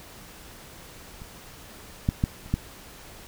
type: clicks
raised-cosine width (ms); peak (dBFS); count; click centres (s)
5; -28 / -9 / -9 / -30 / -10; 5; 1.219 / 2.089 / 2.239 / 2.461 / 2.54
effects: pink hiss -46 dBFS RMS until 3.27 s